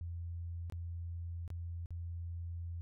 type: tone with dropouts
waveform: sine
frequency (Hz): 85.2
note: F2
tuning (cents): -42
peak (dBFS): -39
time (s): 0.01-2.81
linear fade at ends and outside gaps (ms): 0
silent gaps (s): 0.699-0.723 / 1.478-1.503 / 1.859-1.906
effects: none